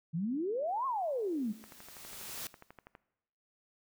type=exponential two-way sweep; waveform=sine; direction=up then down; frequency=152.7 to 1109 to 197.3 Hz; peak=-31 dBFS; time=0.13-1.53 s; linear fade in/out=20 ms; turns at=0.86 s
type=noise with exponential growth; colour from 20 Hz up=white; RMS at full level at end=-40 dBFS; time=0.67-2.47 s; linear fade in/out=1 ms; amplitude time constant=390 ms
type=click train; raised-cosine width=0.5 ms; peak=-35 dBFS; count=17; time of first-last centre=1.64-2.951 s; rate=12.2 Hz
effects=noise-tail reverb RT60 0.9 s tail -19 dB re dry